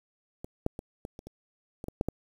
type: clicks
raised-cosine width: 2 ms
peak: -25 / -13 / -24 / -24 / -30 / -30 / -25 / -22 / -13 / -16 dBFS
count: 10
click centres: 0.445 / 0.664 / 0.791 / 1.051 / 1.191 / 1.27 / 1.841 / 1.884 / 2.011 / 2.086 s
effects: 8-bit